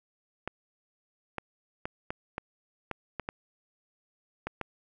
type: clicks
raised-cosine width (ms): 0.5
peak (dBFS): -18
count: 10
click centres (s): 0.476 / 1.383 / 1.855 / 2.105 / 2.381 / 2.913 / 3.197 / 3.289 / 4.47 / 4.613
effects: none